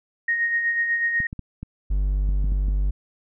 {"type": "tone with tremolo", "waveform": "sine", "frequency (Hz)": 1864.7, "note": "A#6", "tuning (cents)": 0, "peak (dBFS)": -18, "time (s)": [0.28, 1.27], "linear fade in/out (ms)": 5, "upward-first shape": "sine", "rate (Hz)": 8.1, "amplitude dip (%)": 45}
{"type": "clicks", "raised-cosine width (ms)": 5, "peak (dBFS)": -20, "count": 8, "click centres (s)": [1.203, 1.329, 1.393, 1.63, 2.291, 2.443, 2.52, 2.684]}
{"type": "tone", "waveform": "triangle", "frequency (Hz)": 49, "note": "G1", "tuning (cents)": 0, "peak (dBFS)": -17, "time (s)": [1.9, 2.91], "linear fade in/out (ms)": 10}
{"effects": []}